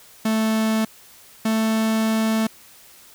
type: tone pair in turn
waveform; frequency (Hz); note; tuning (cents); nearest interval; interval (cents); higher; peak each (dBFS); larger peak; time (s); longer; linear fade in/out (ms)
45% pulse; 220 / 221; A3 / A3; 0 / +8; unison; 8; second; -18; neither; 0.25-0.85 / 1.45-2.47; second; 5
effects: white hiss -48 dBFS RMS until 3.14 s